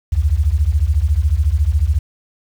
sine beating tone pair, 67.6 / 81.6 Hz, C#2 / E2, -43 / -17 cents, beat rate 14 Hz, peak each -15 dBFS, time 0.12-1.99 s, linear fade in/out 10 ms, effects 7-bit

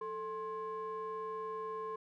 triangle ring-modulated tone, 309.2 Hz, D#4, 11 cents flat, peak -33 dBFS, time 0.01-1.96 s, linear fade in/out 5 ms, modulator 749 Hz, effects none

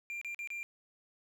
triangle tone with dropouts, 2382 Hz, D7, 24 cents sharp, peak -36 dBFS, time 0.1-0.63 s, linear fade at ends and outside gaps 0 ms, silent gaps 0.214-0.247 / 0.346-0.391 / 0.474-0.503 s, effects none

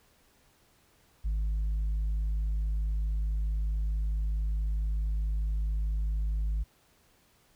sine tone, 52.3 Hz, G#1, 13 cents sharp, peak -24 dBFS, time 1.24-6.64 s, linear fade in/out 20 ms, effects tanh soft clip ceiling -26 dBFS + pink hiss -65 dBFS RMS until 7.55 s

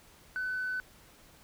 sine tone, 1507 Hz, F#6, 31 cents sharp, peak -30 dBFS, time 0.36-0.8 s, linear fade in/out 0 ms, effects tanh soft clip ceiling -28 dBFS + pink hiss -58 dBFS RMS until 1.43 s

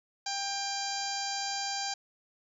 harmonic tone, 794 Hz, G5, 22 cents sharp, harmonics 1 / 2 / 3 / 4 / 5 / 6 / 7 / 8 / 9, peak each -36 / -42 / -45 / -45 / -43 / -37 / -43 / -42 / -43 dBFS, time 0.26-1.94 s, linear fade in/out 5 ms, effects 11-bit

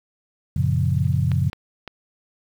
sine chord, Gb major seventh, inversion none, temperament equal, 92.5 / 116.54 / 138.59 / 174.61 Hz, Gb2 / Bb2 / Db3 / F3, 0 / 0 / 0 / 0 cents, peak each -22 / -24 / -21 / -27 dBFS, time 0.56-1.5 s, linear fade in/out 5 ms
clicks, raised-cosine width 0.3 ms, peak -18 dBFS, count 3, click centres 1.317 / 1.531 / 1.877 s
effects 8-bit

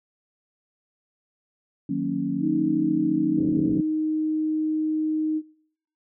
sine chord, D# minor seventh, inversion none, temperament equal, 155.56 / 185 / 233.1 / 277.2 Hz, D#3 / F#3 / A#3 / C#4, 0 / 0 / 0 / 0 cents, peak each -32 / -29 / -30 / -26 dBFS, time 1.89-3.81 s, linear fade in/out 5 ms
sine tone, 311.1 Hz, D#4, in tune, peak -22 dBFS, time 2.4-5.42 s, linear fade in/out 50 ms
white low-pass noise, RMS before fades -31 dBFS, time 3.37-3.81 s, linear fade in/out 10 ms, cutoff 430 Hz, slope 48 dB/octave
effects noise-tail reverb RT60 0.8 s tail -25 dB re dry + high-pass 100 Hz 12 dB/octave

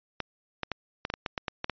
clicks, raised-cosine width 0.3 ms, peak -14 dBFS, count 11, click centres 0.203 / 0.633 / 0.717 / 1.051 / 1.101 / 1.139 / 1.262 / 1.378 / 1.482 / 1.644 / 1.697 s, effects resampled to 11025 Hz

